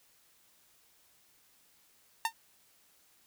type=tone with exponential decay; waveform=sawtooth; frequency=908 Hz; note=A#5; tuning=46 cents flat; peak=-21 dBFS; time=2.25-2.33 s; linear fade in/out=2 ms; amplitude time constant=16 ms; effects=white hiss -66 dBFS RMS until 3.26 s